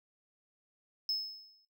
triangle tone with exponential decay, 5200 Hz, E8, 24 cents flat, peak -28 dBFS, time 1.09-1.65 s, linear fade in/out 1 ms, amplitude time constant 120 ms, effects noise-tail reverb RT60 0.2 s tail -17 dB re dry

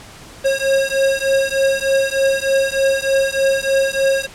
square beating tone pair, 540 / 543.3 Hz, C#5 / C#5, -45 / -35 cents, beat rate 3.3 Hz, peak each -18 dBFS, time 0.44-4.27 s, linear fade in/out 20 ms, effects pink hiss -39 dBFS RMS until 4.34 s + low-pass 10000 Hz 12 dB/octave

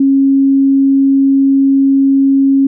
sine tone, 272.8 Hz, C#4, 28 cents flat, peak -6 dBFS, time 0-2.67 s, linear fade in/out 5 ms, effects none

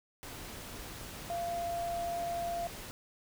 sine tone in noise, 688 Hz, F5, 26 cents flat, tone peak -33 dBFS, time 1.3-2.67 s, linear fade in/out 0 ms, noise pink, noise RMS -45 dBFS, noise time 0.23-2.91 s, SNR +9 dB, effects none

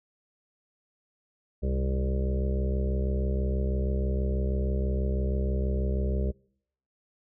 harmonic tone with a mistuned harmonic, 66.2 Hz, C2, 21 cents sharp, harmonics 1 / 2 / 3 / 5 / 6 / 7 / 8 / 9, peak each -26 / -36 / -34 / -43 / -37 / -40 / -44 / -41 dBFS, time 1.62-6.32 s, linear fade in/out 20 ms, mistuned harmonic 2, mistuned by -46 cents, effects noise-tail reverb RT60 0.7 s tail -26 dB re dry

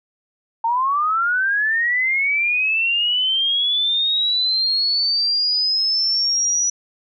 sine linear sweep, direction up, 895 to 5890 Hz, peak -16 dBFS, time 0.64-6.7 s, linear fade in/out 5 ms, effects none

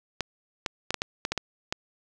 clicks, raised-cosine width 0.2 ms, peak -10 dBFS, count 9, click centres 0.207 / 0.662 / 0.906 / 0.943 / 1.019 / 1.251 / 1.32 / 1.377 / 1.725 s, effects none

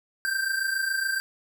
square tone pair together, 1551 / 1578.1 Hz, G6 / G6, -19 / +11 cents, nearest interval unison, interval 30 cents, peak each -31 / -27 dBFS, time 0.25-1.2 s, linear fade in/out 0 ms, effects none

